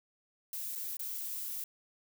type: noise with dropouts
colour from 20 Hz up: violet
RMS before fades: -39 dBFS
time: 0.53-1.64 s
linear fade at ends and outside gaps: 2 ms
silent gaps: 0.753-0.757 / 0.969-0.993 s
effects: none